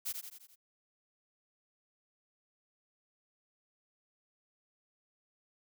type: noise with echo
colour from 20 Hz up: blue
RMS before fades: -36 dBFS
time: 0.05-0.13 s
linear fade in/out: 20 ms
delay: 86 ms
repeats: 5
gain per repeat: -5 dB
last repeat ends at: 0.56 s
effects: none